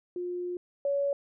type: tone pair in turn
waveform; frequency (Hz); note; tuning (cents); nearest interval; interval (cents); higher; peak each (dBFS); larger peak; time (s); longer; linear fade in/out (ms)
sine; 355.7 / 562.7; F4 / C#5; +32 / +26; minor sixth; 794; second; -31 / -25; second; 0.16-0.57 / 0.85-1.13; first; 2
effects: none